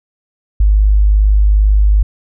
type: tone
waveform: sine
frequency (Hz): 51.2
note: G#1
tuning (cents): -24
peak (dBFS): -6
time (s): 0.6-2.03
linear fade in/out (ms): 5
effects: none